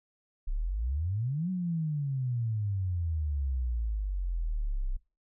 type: exponential two-way sweep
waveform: sine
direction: up then down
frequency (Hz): 30.78 to 188.1 to 30.78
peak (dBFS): -28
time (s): 0.47-4.97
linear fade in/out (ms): 10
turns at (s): 1.5
effects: noise-tail reverb RT60 0.3 s tail -22 dB re dry